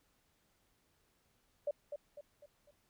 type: tone with echo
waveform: sine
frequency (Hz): 583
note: D5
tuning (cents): -13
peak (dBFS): -32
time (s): 1.67-1.71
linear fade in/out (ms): 5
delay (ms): 250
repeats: 4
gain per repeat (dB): -7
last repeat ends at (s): 2.71
effects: pink hiss -75 dBFS RMS until 2.89 s